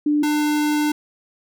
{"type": "tone pair in turn", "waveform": ["sine", "square"], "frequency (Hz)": [296.4, 299], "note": ["D4", "D4"], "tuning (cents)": [16, 31], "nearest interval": "unison", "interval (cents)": 15, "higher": "second", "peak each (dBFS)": [-15, -18], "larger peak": "first", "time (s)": [[0.06, 0.23], [0.23, 0.92]], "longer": "second", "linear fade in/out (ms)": 5, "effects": []}